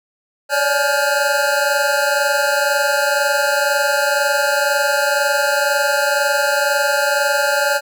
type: tone cluster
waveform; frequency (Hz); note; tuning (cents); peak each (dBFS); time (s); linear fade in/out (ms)
square; 563 / 585 / 844 / 1414 / 1579; C#5 / D5 / G#5 / F6 / G6; +27 / -7 / +28 / +21 / +12; -22; 0.49-7.81; 50
effects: none